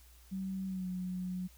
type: tone with pitch glide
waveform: sine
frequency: 190.7 to 182.93 Hz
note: G3 to F#3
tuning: -47 to -19 cents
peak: -35 dBFS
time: 0.31-1.48 s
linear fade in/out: 20 ms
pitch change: -72 cents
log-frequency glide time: 0.66-0.88 s
effects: added 60 Hz sine -57 dBFS peak until 1.57 s + white hiss -63 dBFS RMS until 1.57 s